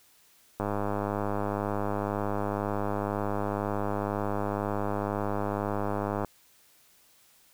click train, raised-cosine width 1 ms, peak -16 dBFS, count 577, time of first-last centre 0.6-6.247 s, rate 102 Hz, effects white hiss -61 dBFS RMS until 7.53 s

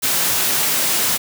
white high-pass noise, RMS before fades -18 dBFS, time 0.02-1.18 s, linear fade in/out 20 ms, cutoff 100 Hz, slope 48 dB/octave, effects none

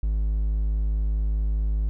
triangle tone, 52.4 Hz, G#1, 16 cents sharp, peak -19 dBFS, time 0.03-1.89 s, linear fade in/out 0 ms, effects none

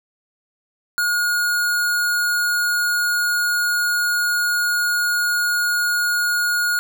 square tone, 1438 Hz, F#6, 50 cents flat, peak -18 dBFS, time 0.98-6.79 s, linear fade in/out 0 ms, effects none

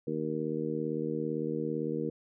harmonic tone, 77.78 Hz, D#2, in tune, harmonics 2 / 3 / 4 / 5 / 6, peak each -38 / -37 / -36 / -38 / -35 dBFS, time 0.07-2.1 s, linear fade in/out 5 ms, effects none

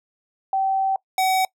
sine / square tone pair in turn, 772 / 754.8 Hz, G5 / F#5, -27 / +34 cents, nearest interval unison, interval 39 cents, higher first, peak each -18 dBFS, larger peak neither, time 0.53-0.96 / 1.18-1.45 s, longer first, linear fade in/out 2 ms, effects noise-tail reverb RT60 0.1 s tail -23 dB re dry

